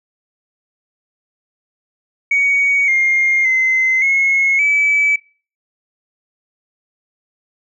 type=tone with pitch steps; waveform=sine; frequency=2244 / 2122 / 2061 / 2173 / 2298 Hz; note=C#7 / C7 / C7 / C#7 / D7; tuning=+21 / +24 / -27 / -35 / -38 cents; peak=-10 dBFS; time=2.31-5.16 s; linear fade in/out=5 ms; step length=570 ms; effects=noise-tail reverb RT60 0.4 s tail -23 dB re dry + tanh soft clip ceiling -7 dBFS